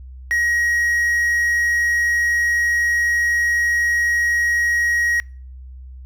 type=tone with quantisation; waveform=triangle; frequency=1894 Hz; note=A#6; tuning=27 cents sharp; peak=-14 dBFS; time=0.31-5.2 s; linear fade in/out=0 ms; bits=7; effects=noise-tail reverb RT60 0.4 s tail -25 dB re dry + added 64 Hz sine -34 dBFS peak until 6.05 s